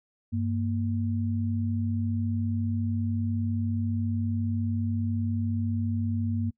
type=tone pair together; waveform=sine; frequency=98.07 / 232.5 Hz; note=G2 / A#3; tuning=+1 / -4 cents; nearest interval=octave + minor third; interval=1495 cents; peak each=-27 / -29 dBFS; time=0.32-6.51 s; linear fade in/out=20 ms; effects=noise-tail reverb RT60 0.1 s tail -24 dB re dry